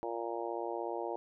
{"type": "harmonic tone", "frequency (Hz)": 116.54, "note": "A#2", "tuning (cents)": 0, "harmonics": [3, 4, 5, 6, 7, 8], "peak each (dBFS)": [-40, -41, -42, -43, -43, -44], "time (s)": [0.03, 1.16], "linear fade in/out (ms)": 0, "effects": []}